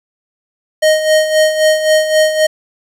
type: tone with tremolo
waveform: square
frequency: 622.3 Hz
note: D#5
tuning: in tune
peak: -7 dBFS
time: 0.82-2.47 s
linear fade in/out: 10 ms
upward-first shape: sine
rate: 3.8 Hz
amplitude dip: 65%
effects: low-pass 11000 Hz 12 dB/octave + 7-bit